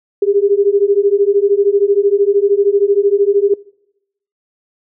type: beating tone pair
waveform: sine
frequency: 396 / 409 Hz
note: G4 / G#4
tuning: +18 / -26 cents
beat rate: 13 Hz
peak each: -13 dBFS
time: 0.22-3.54 s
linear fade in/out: 5 ms
effects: noise-tail reverb RT60 0.8 s tail -24 dB re dry